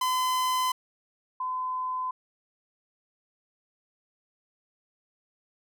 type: tone pair in turn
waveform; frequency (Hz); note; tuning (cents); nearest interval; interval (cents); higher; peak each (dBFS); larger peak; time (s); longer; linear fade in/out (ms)
45% pulse / sine; 1019 / 1019; C6 / C6; -46 / -46; unison; 0; neither; -24 / -28; first; 0.01-0.72 / 1.4-2.11; neither; 5
effects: none